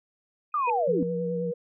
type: tone with exponential growth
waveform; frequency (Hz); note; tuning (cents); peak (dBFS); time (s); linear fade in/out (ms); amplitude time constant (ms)
sine; 2489; D#7; 0; -27; 0.52-0.7; 2; 38
type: linear sweep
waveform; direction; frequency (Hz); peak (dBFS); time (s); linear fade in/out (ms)
sine; down; 1244.5 to 230; -23; 0.54-1.03; 2
type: tone with vibrato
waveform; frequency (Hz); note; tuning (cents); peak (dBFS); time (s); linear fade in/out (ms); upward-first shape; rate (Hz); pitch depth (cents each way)
sine; 481.6; B4; -44; -28; 0.67-1.54; 10; triangle; 9.5; 39
type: tone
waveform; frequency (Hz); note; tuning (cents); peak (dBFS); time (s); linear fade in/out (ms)
sine; 174.61; F3; 0; -30; 0.87-1.52; 20
effects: none